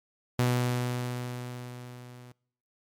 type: tone with level ramp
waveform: sawtooth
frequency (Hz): 123.47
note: B2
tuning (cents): 0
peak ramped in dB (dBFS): -18 to -43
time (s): 0.39-2.32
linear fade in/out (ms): 0
effects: noise-tail reverb RT60 0.7 s tail -26 dB re dry + MP3 96 kbps